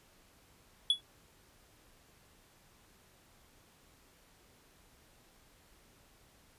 triangle tone with exponential decay, 3385 Hz, G#7, 32 cents sharp, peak -19 dBFS, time 0.9-1.01 s, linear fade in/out 2 ms, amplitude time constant 22 ms, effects pink hiss -64 dBFS RMS until 6.58 s + resampled to 32000 Hz

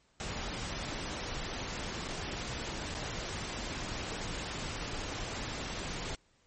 pink noise with dropouts, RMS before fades -38 dBFS, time 0.2-6.15 s, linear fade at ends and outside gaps 1 ms, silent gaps 2.081-2.086 / 2.942-2.949 s, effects pink hiss -69 dBFS RMS until 6.46 s + MP3 32 kbps

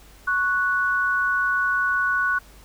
sine tone pair together, 1108.7 / 1477.4 Hz, C#6 / F#6, 0 / -3 cents, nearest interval perfect fourth, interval 497 cents, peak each -25 / -20 dBFS, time 0.27-2.39 s, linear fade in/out 10 ms, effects added 50 Hz sine -49 dBFS peak until 2.64 s + pink hiss -51 dBFS RMS until 2.64 s

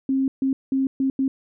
sine tone bursts at uneven times, 267.5 Hz, C4, 38 cents sharp, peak -18 dBFS, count 5, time 0.09-0.28 / 0.42-0.53 / 0.72-0.87 / 1-1.1 / 1.19-1.28 s, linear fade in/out 2 ms, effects none

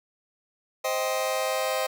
sawtooth chord, C minor, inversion none, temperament just, 523.3 / 627.9 / 784.9 Hz, C5 / Eb5 / G5, 0 / +16 / +2 cents, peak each -24 / -25 / -28 dBFS, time 0.84-1.87 s, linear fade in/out 10 ms, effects none

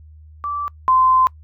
sine tone pair in turn, 1163 / 1033.8 Hz, D6 / C6, -17 / -21 cents, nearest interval major second, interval 204 cents, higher first, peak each -21 / -11 dBFS, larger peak second, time 0.44-0.68 / 0.88-1.27 s, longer second, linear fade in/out 0 ms, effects noise-tail reverb RT60 0.1 s tail -24 dB re dry + added 77 Hz sine -40 dBFS peak until 1.43 s

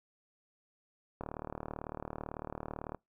click train, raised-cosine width 1 ms, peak -25 dBFS, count 67, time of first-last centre 1.21-2.947 s, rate 38 Hz, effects noise-tail reverb RT60 0.2 s tail -26 dB re dry

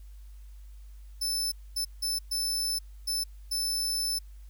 sawtooth tone bursts at uneven times, 5274 Hz, E8, in tune, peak -25 dBFS, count 6, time 1.21-1.52 / 1.76-1.85 / 2.02-2.19 / 2.31-2.79 / 3.07-3.24 / 3.51-4.19 s, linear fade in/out 10 ms, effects added 50 Hz sine -44 dBFS peak until 4.49 s + white hiss -66 dBFS RMS until 4.49 s

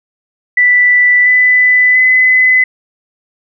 sine tone with pitch steps, 1975.5 / 1997.3 / 2019 Hz, B6 / B6 / B6, 0 / +19 / +38 cents, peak -5 dBFS, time 0.57-2.64 s, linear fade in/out 5 ms, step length 690 ms, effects none

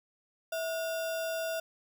sine tone with sample-and-hold, 653 Hz, E5, 17 cents flat, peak -31 dBFS, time 0.52-1.6 s, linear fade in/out 5 ms, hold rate 2100 Hz, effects none

